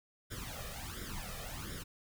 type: noise with flanger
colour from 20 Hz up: pink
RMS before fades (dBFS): -43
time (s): 0.3-1.84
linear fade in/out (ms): 20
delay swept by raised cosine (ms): 0.56 to 1.66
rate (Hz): 1.4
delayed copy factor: +0.8
effects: none